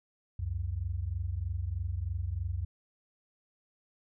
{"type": "tone pair together", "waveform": "sine", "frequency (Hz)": [68.6, 91.78], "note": ["C#2", "F#2"], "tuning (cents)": [-17, -14], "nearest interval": "perfect fourth", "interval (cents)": 503, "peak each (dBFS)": [-35, -33], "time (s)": [0.39, 2.65], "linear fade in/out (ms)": 5, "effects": []}